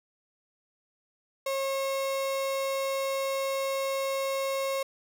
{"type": "tone", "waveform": "35% pulse", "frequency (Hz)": 542, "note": "C#5", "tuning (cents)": -39, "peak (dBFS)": -26, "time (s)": [1.46, 4.83], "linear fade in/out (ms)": 5, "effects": []}